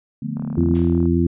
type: chord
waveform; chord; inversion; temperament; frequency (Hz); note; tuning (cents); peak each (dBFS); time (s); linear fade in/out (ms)
sine; B half-diminished seventh; first; equal; 146.83 / 174.61 / 220 / 246.9; D3 / F3 / A3 / B3; 0 / 0 / 0 / 0; -28 / -32 / -27 / -30; 0.22-0.74; 5
type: click train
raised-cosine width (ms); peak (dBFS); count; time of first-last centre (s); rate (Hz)
1; -25; 27; 0.37-1.056; 37.9
type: harmonic tone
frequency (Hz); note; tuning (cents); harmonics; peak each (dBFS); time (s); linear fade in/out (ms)
85.2; F2; -42; 1 / 2 / 3 / 4; -20 / -20 / -20 / -20; 0.57-1.27; 5
type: noise with exponential decay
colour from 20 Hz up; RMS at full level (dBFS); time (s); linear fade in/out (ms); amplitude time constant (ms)
white; -37; 0.75-1.21; 1; 100
effects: resampled to 8000 Hz